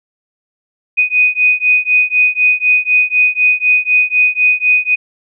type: beating tone pair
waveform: sine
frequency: 2489 / 2493 Hz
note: D#7 / D#7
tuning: 0 / +3 cents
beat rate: 4 Hz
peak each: -12 dBFS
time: 0.97-4.96 s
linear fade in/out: 20 ms
effects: none